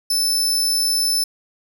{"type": "tone", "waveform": "sawtooth", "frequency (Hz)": 5274, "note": "E8", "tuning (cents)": 0, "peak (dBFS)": -14, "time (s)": [0.1, 1.24], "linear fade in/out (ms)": 5, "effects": []}